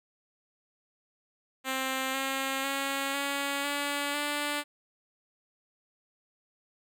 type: tone with pitch steps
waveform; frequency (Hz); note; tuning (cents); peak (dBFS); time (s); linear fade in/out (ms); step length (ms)
5% pulse; 263.5 / 269 / 274.7 / 280.5 / 286.4 / 292.4; C4 / C4 / C#4 / C#4 / D4 / D4; +12 / +48 / -16 / +21 / -43 / -7; -18; 1.64-4.64; 50; 500
effects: none